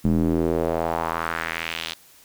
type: tone with band-pass filter sweep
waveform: square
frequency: 41.2 Hz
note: E1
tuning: in tune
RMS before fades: -24 dBFS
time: 0.04-1.94 s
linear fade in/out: 10 ms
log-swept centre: 200 to 3800 Hz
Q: 2.2
effects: white hiss -52 dBFS RMS until 2.24 s